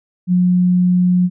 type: tone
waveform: sine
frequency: 180 Hz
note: F#3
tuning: 47 cents flat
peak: -10 dBFS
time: 0.27-1.3 s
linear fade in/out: 50 ms
effects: none